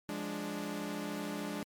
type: chord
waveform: sawtooth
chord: D diminished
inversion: first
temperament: equal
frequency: 174.61 / 207.7 / 293.7 Hz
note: F3 / Ab3 / D4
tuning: 0 / 0 / 0 cents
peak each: -40 / -36 / -36 dBFS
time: 0.09-1.63 s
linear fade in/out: 0 ms
effects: MP3 96 kbps